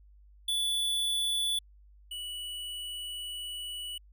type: tone pair in turn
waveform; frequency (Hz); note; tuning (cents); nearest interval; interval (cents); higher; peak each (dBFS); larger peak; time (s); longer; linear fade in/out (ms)
square; 3456 / 2948; A7 / F#7; -32 / -7; minor third; 275; first; -28 / -37; first; 0.48-1.59 / 2.11-3.98; second; 5
effects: added 50 Hz sine -54 dBFS peak until 4.12 s